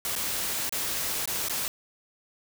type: noise with dropouts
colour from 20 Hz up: white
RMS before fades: -30 dBFS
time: 0.05-1.68 s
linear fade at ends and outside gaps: 1 ms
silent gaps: 0.154-0.161 / 0.694-0.724 / 1.257-1.275 / 1.485-1.496 s
effects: none